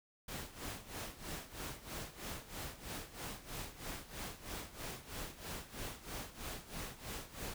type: noise with tremolo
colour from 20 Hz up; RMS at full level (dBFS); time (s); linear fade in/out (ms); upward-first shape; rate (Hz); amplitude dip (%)
pink; -43; 0.28-7.54; 5; sine; 3.1; 80
effects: none